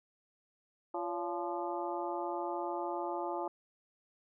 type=harmonic tone with a mistuned harmonic; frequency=173.2 Hz; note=F3; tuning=14 cents flat; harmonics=2 / 3 / 4 / 5 / 6 / 7; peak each=-39 / -42 / -41 / -39 / -46 / -46 dBFS; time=0.94-3.48 s; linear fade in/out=5 ms; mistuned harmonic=3; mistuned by=+140 cents; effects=none